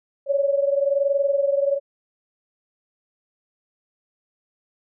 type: tone pair together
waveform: sine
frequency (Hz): 554.4 / 575.5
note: C#5 / D5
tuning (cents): 0 / -35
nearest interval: minor second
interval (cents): 65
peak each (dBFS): -19 / -23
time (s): 0.26-1.8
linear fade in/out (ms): 50
effects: none